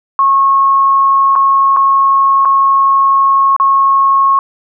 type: tone with dropouts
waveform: sine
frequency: 1092 Hz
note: C#6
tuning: 26 cents flat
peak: -6 dBFS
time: 0.19-4.39 s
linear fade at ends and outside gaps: 1 ms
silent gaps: 1.354-1.36 / 1.764-1.769 / 2.45-2.455 / 3.564-3.599 s
effects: none